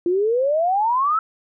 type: exponential sweep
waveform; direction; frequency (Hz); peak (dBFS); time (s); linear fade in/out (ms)
sine; up; 339.6 to 1337; -16; 0.06-1.19; 2
effects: none